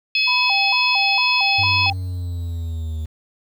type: harmonic tone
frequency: 853 Hz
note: G#5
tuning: 46 cents sharp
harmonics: 3 / 4 / 5 / 6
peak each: -17 / -24 / -25 / -24 dBFS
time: 0.15-1.9 s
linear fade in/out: 2 ms
type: tone with vibrato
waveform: sine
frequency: 886 Hz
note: A5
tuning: 12 cents sharp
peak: -22 dBFS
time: 0.27-1.93 s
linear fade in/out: 10 ms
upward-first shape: square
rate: 2.2 Hz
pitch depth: 200 cents each way
type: exponential sweep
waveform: triangle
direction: down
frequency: 98 to 77.78 Hz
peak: -21 dBFS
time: 1.58-3.06 s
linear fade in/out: 10 ms
effects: 8-bit